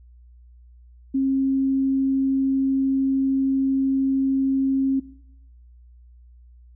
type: tone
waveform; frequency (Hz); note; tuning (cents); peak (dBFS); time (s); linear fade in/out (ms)
sine; 268.7; C4; +46; -18; 1.14-5; 10
effects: noise-tail reverb RT60 0.8 s tail -20 dB re dry + added 60 Hz sine -46 dBFS peak until 6.75 s